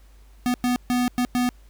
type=tone bursts at uneven times; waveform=square; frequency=246.9 Hz; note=B3; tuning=in tune; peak=-20 dBFS; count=5; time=0.46-0.54 / 0.64-0.76 / 0.9-1.08 / 1.18-1.25 / 1.35-1.49 s; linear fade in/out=0 ms; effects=added 50 Hz sine -47 dBFS peak until 1.69 s + pink hiss -60 dBFS RMS until 1.69 s